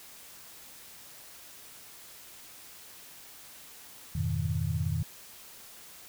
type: chord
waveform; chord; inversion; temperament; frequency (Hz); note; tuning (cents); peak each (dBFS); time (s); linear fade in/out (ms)
sine; F half-diminished seventh; none; equal; 87.31 / 103.83 / 123.47 / 155.56; F2 / Ab2 / Cb3 / Eb3; 0 / 0 / 0 / 0; -32 / -35 / -34 / -32; 4.15-5.03; 5
effects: white hiss -50 dBFS RMS until 6.08 s